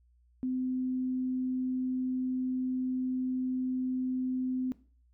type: tone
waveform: sine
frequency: 256.2 Hz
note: C4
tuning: 36 cents flat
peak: -29 dBFS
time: 0.43-4.72 s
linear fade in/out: 0 ms
effects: noise-tail reverb RT60 0.4 s tail -17 dB re dry + added 60 Hz sine -62 dBFS peak until 5.13 s